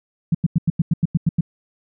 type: tone bursts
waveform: sine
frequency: 164.81 Hz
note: E3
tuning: in tune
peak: -12 dBFS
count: 10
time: 0.32-1.409 s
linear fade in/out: 5 ms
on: 27 ms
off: 91 ms
effects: none